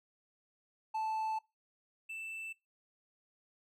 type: tone pair in turn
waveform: triangle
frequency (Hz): 877 / 2654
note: A5 / E7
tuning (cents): -6 / +11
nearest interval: octave + perfect fifth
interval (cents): 1917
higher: second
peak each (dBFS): -31 / -39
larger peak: first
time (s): 0.94-1.39 / 2.09-2.53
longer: first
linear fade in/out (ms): 10
effects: noise-tail reverb RT60 0.2 s tail -21 dB re dry